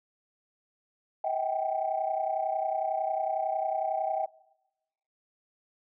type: tone cluster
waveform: sine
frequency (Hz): 639 / 763 / 794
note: D#5 / G5 / G5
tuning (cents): +46 / -47 / +22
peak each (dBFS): -31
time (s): 1.24-4.26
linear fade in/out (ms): 5
effects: noise-tail reverb RT60 0.9 s tail -20 dB re dry + tanh soft clip ceiling -17 dBFS